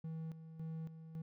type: tone with tremolo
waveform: triangle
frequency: 161 Hz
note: E3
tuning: 41 cents flat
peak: -39 dBFS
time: 0.04-1.22 s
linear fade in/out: 5 ms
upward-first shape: square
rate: 1.8 Hz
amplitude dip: 65%
effects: none